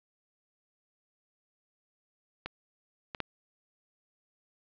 clicks, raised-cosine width 0.3 ms, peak -20 / -21 / -15 dBFS, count 3, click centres 2.46 / 3.148 / 3.203 s, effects resampled to 11025 Hz + 8-bit

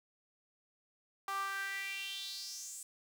sawtooth tone with high-pass filter sweep, 392 Hz, G4, in tune, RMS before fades -41 dBFS, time 1.28-2.83 s, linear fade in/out 2 ms, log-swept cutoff 1000 to 8300 Hz, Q 5, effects none

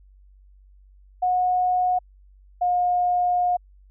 sine tone pair in turn, 728 / 715.5 Hz, F#5 / F5, -28 / +42 cents, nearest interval unison, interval 30 cents, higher first, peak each -18 dBFS, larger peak neither, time 1.22-1.99 / 2.61-3.57 s, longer second, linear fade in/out 10 ms, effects added 48 Hz sine -49 dBFS peak until 3.9 s

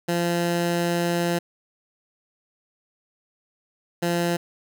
15% pulse tone pair in turn, 172.3 / 172.3 Hz, F3 / F3, -23 / -23 cents, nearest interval unison, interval 0 cents, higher neither, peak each -15 dBFS, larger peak neither, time 0.08-1.39 / 4.02-4.37 s, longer first, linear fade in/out 10 ms, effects none

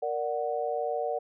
sine chord, Bb augmented, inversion none, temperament equal, 466.2 / 587.3 / 740 Hz, Bb4 / D5 / F#5, 0 / 0 / 0 cents, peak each -32 dBFS, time 0.02-1.19 s, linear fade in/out 10 ms, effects none

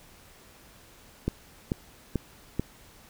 click train, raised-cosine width 3 ms, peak -13 dBFS, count 4, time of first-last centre 1.28-2.596 s, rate 2.28 Hz, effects pink hiss -54 dBFS RMS until 3.09 s

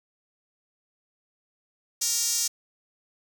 sawtooth tone with high-pass filter, 466.2 Hz, A#4, in tune, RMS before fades -26 dBFS, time 2.01-2.48 s, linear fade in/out 10 ms, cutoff 6100 Hz, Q 2.6, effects none

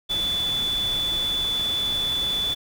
sine tone in noise, 3470 Hz, A7, 25 cents flat, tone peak -22 dBFS, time 0.09-2.55 s, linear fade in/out 20 ms, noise pink, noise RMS -35 dBFS, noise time 0.09-2.55 s, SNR +10 dB, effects none

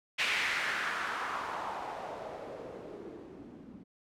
blue noise with low-pass filter sweep, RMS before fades -37 dBFS, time 0.18-3.84 s, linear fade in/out 20 ms, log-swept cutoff 2500 to 220 Hz, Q 2.4, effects none

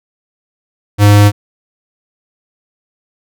square tone, 102.9 Hz, G#2, 16 cents flat, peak -4 dBFS, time 0.98-1.32 s, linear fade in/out 50 ms, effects none

